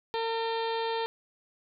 harmonic tone with a mistuned harmonic, 454.5 Hz, A#4, 44 cents flat, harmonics 1 / 2 / 3 / 4 / 5 / 6 / 7 / 8 / 9 / 10, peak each -31 / -32 / -45 / -42 / -45 / -49 / -43 / -43 / -45 / -50 dBFS, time 0.14-1.06 s, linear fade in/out 0 ms, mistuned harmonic 5, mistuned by +80 cents, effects none

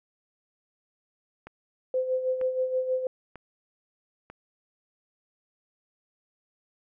click train, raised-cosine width 0.5 ms, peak -27 dBFS, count 4, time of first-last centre 1.47-4.3 s, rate 1.06 Hz
sine tone with tremolo, 514 Hz, C5, 31 cents flat, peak -22 dBFS, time 1.94-3.07 s, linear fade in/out 2 ms, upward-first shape sine, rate 6.3 Hz, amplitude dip 60%
effects none

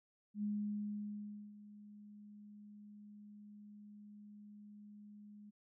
sine tone with ADSR envelope, 207.7 Hz, G#3, in tune, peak -35 dBFS, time 0.34-5.51 s, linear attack 90 ms, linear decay 1100 ms, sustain -18 dB, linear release 19 ms, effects none

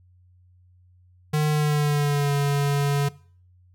square tone with pitch glide, 151.6 to 142.27 Hz, D#3 to C#3, -45 to +45 cents, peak -20 dBFS, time 1.33-3.09 s, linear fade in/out 10 ms, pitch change -110 cents, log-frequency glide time 1.5-2.32 s, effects noise-tail reverb RT60 0.5 s tail -21 dB re dry + added 90 Hz sine -53 dBFS peak until 3.74 s

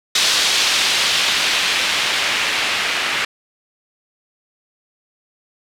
blue noise with low-pass filter sweep, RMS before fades -18 dBFS, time 0.15-3.25 s, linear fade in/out 5 ms, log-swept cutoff 4100 to 2300 Hz, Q 1.2, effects none

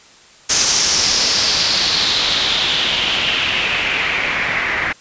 white noise with low-pass filter sweep, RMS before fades -17 dBFS, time 0.49-4.93 s, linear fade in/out 10 ms, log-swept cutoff 6300 to 1900 Hz, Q 3.7, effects white hiss -45 dBFS RMS until 5 s + resampled to 16000 Hz

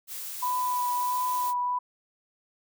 blue noise, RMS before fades -37 dBFS, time 0.07-1.54 s, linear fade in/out 50 ms
sine tone with vibrato, 991 Hz, B5, 6 cents sharp, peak -25 dBFS, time 0.42-1.79 s, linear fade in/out 10 ms, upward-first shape triangle, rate 1.5 Hz, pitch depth 18 cents each way
effects none

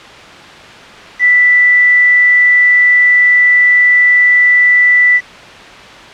sine tone with quantisation, 1975.5 Hz, B6, in tune, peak -4 dBFS, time 1.19-5.21 s, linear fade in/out 50 ms, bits 4, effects white hiss -32 dBFS RMS until 6.13 s + low-pass 3000 Hz 12 dB/octave

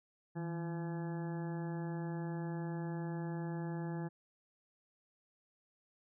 harmonic tone with a mistuned harmonic, 170 Hz, F3, 46 cents flat, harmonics 1 / 2 / 3 / 4 / 5 / 6 / 7 / 8 / 9 / 10, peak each -38 / -44 / -52 / -54 / -50 / -62 / -62 / -63 / -62 / -56 dBFS, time 0.35-4.09 s, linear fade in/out 20 ms, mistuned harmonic 1, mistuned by -76 cents, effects none

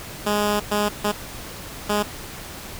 10% pulse tone bursts at uneven times, 207.7 Hz, G#3, in tune, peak -11 dBFS, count 4, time 0.26-0.6 / 0.71-0.89 / 1.04-1.12 / 1.89-2.03 s, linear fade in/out 10 ms, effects pink hiss -36 dBFS RMS until 2.79 s

